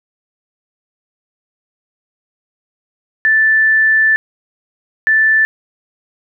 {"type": "tone bursts at uneven times", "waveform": "sine", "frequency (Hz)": 1760, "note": "A6", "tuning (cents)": 0, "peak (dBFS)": -8, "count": 2, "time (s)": [[3.25, 4.16], [5.07, 5.45]], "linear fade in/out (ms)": 0, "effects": []}